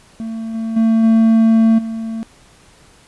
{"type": "tone with level steps", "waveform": "triangle", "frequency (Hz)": 224.5, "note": "A3", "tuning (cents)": 35, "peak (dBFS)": [-20, -17, -8, -6, -19], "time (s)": [0.2, 2.23], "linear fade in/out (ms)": 0, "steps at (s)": [0.54, 0.76, 1.03, 1.78], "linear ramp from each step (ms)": 10, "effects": ["pink hiss -48 dBFS RMS until 3.07 s", "resampled to 24000 Hz"]}